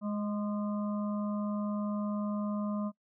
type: harmonic tone with a mistuned harmonic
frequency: 207.7 Hz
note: G#3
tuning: in tune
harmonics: 1 / 3 / 5 / 6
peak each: -31 / -41 / -45 / -47 dBFS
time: 0.01-2.92 s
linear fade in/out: 50 ms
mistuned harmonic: 6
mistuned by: -35 cents
effects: noise-tail reverb RT60 0.1 s tail -23 dB re dry